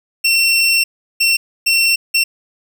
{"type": "tone bursts at uneven times", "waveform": "25% pulse", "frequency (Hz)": 2712, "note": "E7", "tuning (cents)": 49, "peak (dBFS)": -7, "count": 4, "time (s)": [[0.24, 0.84], [1.2, 1.37], [1.66, 1.96], [2.14, 2.24]], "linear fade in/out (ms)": 10, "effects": []}